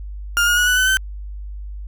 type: tone with pitch steps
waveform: 35% pulse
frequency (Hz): 1410 / 1434.6 / 1459.7 / 1485.2 / 1511.2 / 1537.6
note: F6 / F6 / F#6 / F#6 / F#6 / G6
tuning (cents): +16 / +46 / -24 / +6 / +36 / -34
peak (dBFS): -12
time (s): 0.37-0.97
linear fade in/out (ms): 0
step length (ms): 100
effects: added 50 Hz sine -28 dBFS peak until 1.87 s